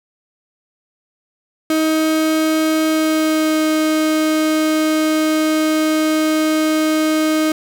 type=tone with pitch glide; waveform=35% pulse; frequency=315.2 to 311.9 Hz; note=D#4 to D#4; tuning=+23 to +4 cents; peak=-12 dBFS; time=1.7-7.52 s; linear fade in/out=2 ms; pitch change=-19 cents; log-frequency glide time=2.83-3.63 s; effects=none